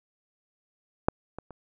clicks, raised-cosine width 1 ms, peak -6 / -23 / -29 dBFS, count 3, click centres 1.085 / 1.386 / 1.507 s, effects none

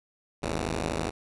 5% pulse tone pair together, 52.2 / 81.7 Hz, G#1 / E2, +10 / -15 cents, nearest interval minor sixth, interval 775 cents, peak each -20 dBFS, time 0.42-1.11 s, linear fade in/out 20 ms, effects resampled to 24000 Hz

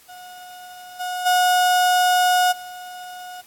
35% pulse tone with level steps, 726 Hz, F#5, 33 cents flat, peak -36 / -23 / -13 / -32 dBFS, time 0.08-3.42 s, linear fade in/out 20 ms, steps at 0.99 / 1.25 / 2.51 s, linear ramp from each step 20 ms, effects white hiss -51 dBFS RMS until 3.46 s + AAC 64 kbps

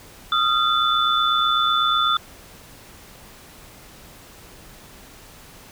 sine tone cluster, 1241 / 1369 / 3504 Hz, D#6 / F6 / A7, -5 / -35 / -8 cents, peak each -21 dBFS, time 0.32-2.17 s, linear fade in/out 2 ms, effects pink hiss -45 dBFS RMS until 5.71 s

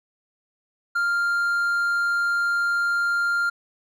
triangle tone, 1396.9 Hz, F6, in tune, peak -18 dBFS, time 0.95-3.5 s, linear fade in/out 10 ms, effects none

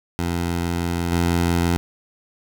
15% pulse tone with level steps, 86 Hz, F2, 26 cents flat, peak -15 / -11 dBFS, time 0.19-1.77 s, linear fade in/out 0 ms, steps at 1.12 s, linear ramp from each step 2 ms, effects none

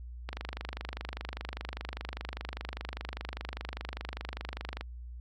click train, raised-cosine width 0.3 ms, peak -21 dBFS, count 114, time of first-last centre 0.29-4.81 s, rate 25 Hz, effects added 60 Hz sine -41 dBFS peak until 5.2 s + AAC 64 kbps

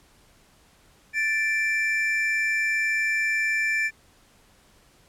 triangle tone pair together, 1760.9 / 2349 Hz, A6 / D7, +1 / 0 cents, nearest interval perfect fourth, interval 499 cents, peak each -23 dBFS, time 1.13-3.91 s, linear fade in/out 50 ms, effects pink hiss -58 dBFS RMS until 5.08 s + low-pass 12000 Hz 12 dB/octave

